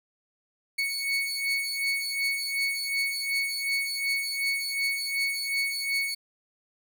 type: beating tone pair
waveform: 30% pulse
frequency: 2217 / 2219.7 Hz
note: C#7 / C#7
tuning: 0 / +2 cents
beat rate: 2.7 Hz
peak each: -28 / -26 dBFS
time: 0.78-6.15 s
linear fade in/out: 10 ms
effects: none